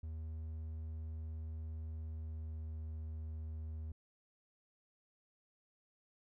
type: tone with pitch glide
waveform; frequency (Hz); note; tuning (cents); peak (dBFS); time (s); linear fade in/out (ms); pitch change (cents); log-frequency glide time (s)
triangle; 79.3 to 78.75; D#2 to D#2; +33 to +21; -39; 0.03-3.92; 5; -12; 1.97-2.77
effects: none